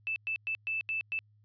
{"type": "tone bursts at uneven times", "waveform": "sine", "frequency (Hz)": 2637, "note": "E7", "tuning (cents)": 0, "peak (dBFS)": -30, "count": 6, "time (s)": [[0.07, 0.16], [0.27, 0.36], [0.47, 0.55], [0.67, 0.81], [0.89, 1.01], [1.12, 1.19]], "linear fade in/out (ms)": 0, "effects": ["added 105 Hz sine -61 dBFS peak until 1.44 s", "resampled to 11025 Hz"]}